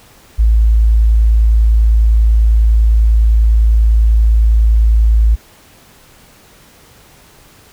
sine tone, 55 Hz, A1, in tune, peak -6 dBFS, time 0.38-5.36 s, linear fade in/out 20 ms, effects pink hiss -44 dBFS RMS until 7.72 s

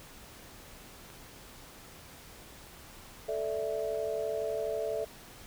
click, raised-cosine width 0.3 ms, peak -35 dBFS, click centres 1.102 s
sine chord, A suspended fourth, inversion none, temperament equal, 440 / 587.3 / 659.3 Hz, A4 / D5 / E5, 0 / 0 / 0 cents, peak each -34 / -36 / -35 dBFS, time 3.28-5.05 s, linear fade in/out 10 ms
effects pink hiss -51 dBFS RMS until 5.46 s

